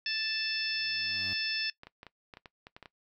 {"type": "harmonic tone", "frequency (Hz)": 880, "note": "A5", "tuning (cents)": 0, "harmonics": [2, 3, 4, 5, 6], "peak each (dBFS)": [-38, -36, -39, -41, -34], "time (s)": [0.06, 1.7], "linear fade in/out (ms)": 2}
{"type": "tone with exponential growth", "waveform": "20% pulse", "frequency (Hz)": 93.4, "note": "F#2", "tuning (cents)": 17, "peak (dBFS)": -37, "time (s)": [0.45, 1.33], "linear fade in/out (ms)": 0, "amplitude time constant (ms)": 190}
{"type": "clicks", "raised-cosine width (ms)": 0.3, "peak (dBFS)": -30, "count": 11, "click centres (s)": [1.834, 1.87, 2.031, 2.067, 2.338, 2.371, 2.458, 2.669, 2.765, 2.827, 2.858]}
{"effects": ["noise-tail reverb RT60 0.1 s tail -19 dB re dry"]}